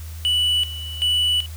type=tone with tremolo; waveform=triangle; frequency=2960 Hz; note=F#7; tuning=in tune; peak=-15 dBFS; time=0.25-1.46 s; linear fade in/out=0 ms; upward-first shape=square; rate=1.3 Hz; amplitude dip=80%; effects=added 80 Hz sine -31 dBFS peak until 1.56 s + white hiss -44 dBFS RMS until 1.56 s